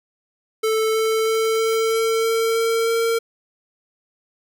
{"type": "tone with pitch steps", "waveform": "square", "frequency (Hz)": [440, 442.5, 445.1, 447.7, 450.3, 452.9, 455.5, 458.2], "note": ["A4", "A4", "A4", "A4", "A4", "A#4", "A#4", "A#4"], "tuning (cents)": [0, 10, 20, 30, 40, -50, -40, -30], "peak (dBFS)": -18, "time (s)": [0.63, 3.19], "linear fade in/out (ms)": 10, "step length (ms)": 320, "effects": []}